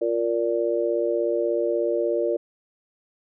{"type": "chord", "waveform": "sine", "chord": "Bb major", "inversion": "second", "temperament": "just", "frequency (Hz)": [349.6, 466.2, 582.7], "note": ["F4", "Bb4", "D5"], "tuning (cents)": [2, 0, -14], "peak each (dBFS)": -25, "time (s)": [0.01, 2.37], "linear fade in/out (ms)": 10, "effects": []}